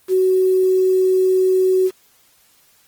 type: tone with quantisation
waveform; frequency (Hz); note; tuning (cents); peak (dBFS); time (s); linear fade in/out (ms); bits
sine; 373.8; F#4; +18; -12; 0.08-1.91; 50; 6
effects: white hiss -55 dBFS RMS until 2.87 s + Opus 24 kbps